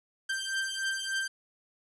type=beating tone pair; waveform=sawtooth; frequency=1568 / 1571.4 Hz; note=G6 / G6; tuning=0 / +4 cents; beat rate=3.4 Hz; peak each=-30 / -30 dBFS; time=0.29-1.28 s; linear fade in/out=10 ms; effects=resampled to 24000 Hz + 10-bit